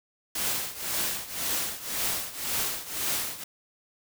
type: noise with tremolo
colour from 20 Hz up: white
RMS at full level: -27 dBFS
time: 0.35-3.44 s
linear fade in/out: 5 ms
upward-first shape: triangle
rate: 1.9 Hz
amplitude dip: 85%
effects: none